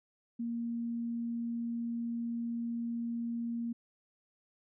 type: tone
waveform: sine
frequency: 233.9 Hz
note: A#3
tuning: 6 cents sharp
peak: -33 dBFS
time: 0.39-3.73 s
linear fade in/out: 10 ms
effects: none